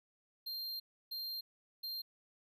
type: tone bursts at uneven times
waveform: square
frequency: 4186 Hz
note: C8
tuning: in tune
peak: -40 dBFS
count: 3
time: 0.46-0.8 / 1.11-1.41 / 1.83-2.02 s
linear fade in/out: 10 ms
effects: none